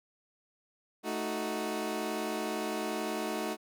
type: chord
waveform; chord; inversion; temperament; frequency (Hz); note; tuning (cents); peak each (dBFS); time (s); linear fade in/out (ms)
20% pulse; D# diminished; second; equal; 220 / 311.1 / 370; A3 / D#4 / F#4; 0 / 0 / 0; -32; 1.03-3.57; 50
effects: none